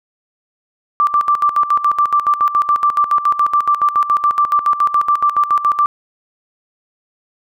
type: tone with tremolo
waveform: sine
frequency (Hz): 1174.7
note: D6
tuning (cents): 0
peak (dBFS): -9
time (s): 1-5.86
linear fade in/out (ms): 0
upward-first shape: square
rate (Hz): 7.1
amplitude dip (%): 75
effects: none